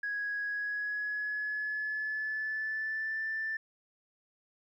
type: tone with pitch glide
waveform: sine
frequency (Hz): 1661.2 to 1770.2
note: G#6 to A6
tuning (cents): 0 to +10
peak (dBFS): -31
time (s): 0.03-3.57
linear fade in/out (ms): 5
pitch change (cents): +110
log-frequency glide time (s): 0.44-3.23
effects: tanh soft clip ceiling -27 dBFS + 12-bit